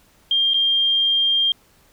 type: tone with dropouts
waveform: sine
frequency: 3199 Hz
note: G7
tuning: 34 cents sharp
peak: -15 dBFS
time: 0.31-1.52 s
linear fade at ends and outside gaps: 2 ms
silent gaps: 0.536-0.542 s
effects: pink hiss -56 dBFS RMS until 1.92 s